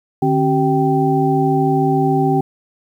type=tone cluster; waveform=sine; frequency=150.8 / 269.4 / 383.1 / 781 Hz; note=D3 / C#4 / G4 / G5; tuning=+46 / -49 / -40 / -7 cents; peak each=-18 dBFS; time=0.22-2.41 s; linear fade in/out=5 ms; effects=8-bit